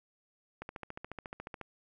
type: click train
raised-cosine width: 0.5 ms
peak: -26 dBFS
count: 15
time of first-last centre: 0.62-1.613 s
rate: 14.1 Hz
effects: none